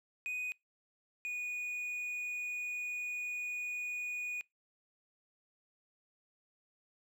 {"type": "tone pair in turn", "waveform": "triangle", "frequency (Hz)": [2489, 2463], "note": ["D#7", "D#7"], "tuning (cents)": [0, -18], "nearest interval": "unison", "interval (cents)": 18, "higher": "first", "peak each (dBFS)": [-34, -34], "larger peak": "neither", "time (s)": [[0.26, 0.52], [1.25, 4.41]], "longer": "second", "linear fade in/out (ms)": 0, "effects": ["noise-tail reverb RT60 0.2 s tail -25 dB re dry"]}